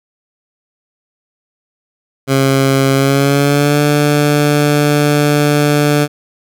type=tone with pitch glide; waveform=15% pulse; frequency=135.6 to 147.02 Hz; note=C#3 to D3; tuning=-38 to +2 cents; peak=-3 dBFS; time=2.27-6.08 s; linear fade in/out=50 ms; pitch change=+140 cents; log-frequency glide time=2.92-3.8 s; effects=none